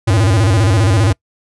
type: tone with vibrato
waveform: square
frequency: 102.8 Hz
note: G#2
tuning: 17 cents flat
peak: -10 dBFS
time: 0.07-1.13 s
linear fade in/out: 10 ms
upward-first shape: square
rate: 15 Hz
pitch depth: 170 cents each way
effects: noise-tail reverb RT60 0.1 s tail -25 dB re dry + resampled to 24000 Hz